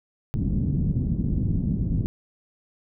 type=low-pass noise; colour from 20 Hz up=white; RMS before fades=-24 dBFS; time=0.34-2.06 s; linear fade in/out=0 ms; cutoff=210 Hz; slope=24 dB/octave; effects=none